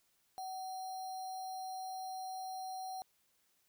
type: tone with sample-and-hold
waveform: sine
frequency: 751 Hz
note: F#5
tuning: 26 cents sharp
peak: -40 dBFS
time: 0.38-3.02 s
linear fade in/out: 0 ms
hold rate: 4900 Hz
effects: white hiss -75 dBFS RMS until 3.68 s